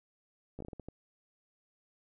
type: slowing click train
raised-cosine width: 2 ms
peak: -30 dBFS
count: 8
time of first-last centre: 0.59-0.886 s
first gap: 14 ms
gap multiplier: 1.36
effects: none